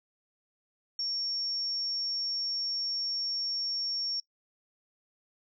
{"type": "tone", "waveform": "sine", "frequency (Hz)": 5500, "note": "F8", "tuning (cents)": -27, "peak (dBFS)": -30, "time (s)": [0.99, 4.2], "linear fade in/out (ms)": 2, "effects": ["noise-tail reverb RT60 0.1 s tail -24 dB re dry"]}